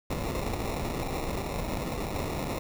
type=noise with sample-and-hold; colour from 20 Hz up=pink; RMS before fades=-32 dBFS; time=0.1-2.59 s; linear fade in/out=5 ms; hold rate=1575 Hz; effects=none